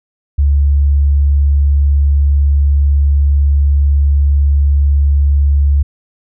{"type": "tone", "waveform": "sine", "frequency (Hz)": 71, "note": "C#2", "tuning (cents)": 42, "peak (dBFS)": -7, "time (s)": [0.38, 5.83], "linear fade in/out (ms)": 10, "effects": []}